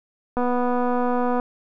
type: click train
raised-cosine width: 1 ms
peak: -11 dBFS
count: 254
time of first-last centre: 0.37-1.398 s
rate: 246 Hz
effects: none